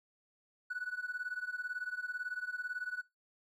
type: tone with tremolo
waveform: triangle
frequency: 1480 Hz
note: F#6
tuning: in tune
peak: -30 dBFS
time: 0.7-3.02 s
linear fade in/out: 10 ms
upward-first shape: sine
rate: 18 Hz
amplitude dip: 90%
effects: noise-tail reverb RT60 0.2 s tail -22 dB re dry + tanh soft clip ceiling -32 dBFS